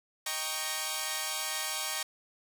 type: chord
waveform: 5% pulse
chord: Eb dominant seventh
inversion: none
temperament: equal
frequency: 622.3 / 784 / 932.3 / 1108.7 Hz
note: Eb5 / G5 / Bb5 / Db6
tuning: 0 / 0 / 0 / 0 cents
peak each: -28 / -26 / -27 / -24 dBFS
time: 0.26-2.03 s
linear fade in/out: 5 ms
effects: none